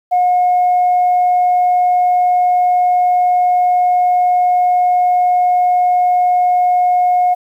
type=tone; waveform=sine; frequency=721 Hz; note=F#5; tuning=45 cents flat; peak=-8 dBFS; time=0.11-7.35 s; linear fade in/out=20 ms; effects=tanh soft clip ceiling -6 dBFS + 8-bit